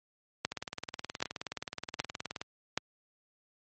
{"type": "two click trains", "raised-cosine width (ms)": 0.2, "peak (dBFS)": [-19, -11], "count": [37, 4], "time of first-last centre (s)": [[0.52, 2.415], [0.45, 2.776]], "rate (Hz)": [19, 1.29], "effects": ["high-pass 80 Hz 12 dB/octave", "MP3 32 kbps"]}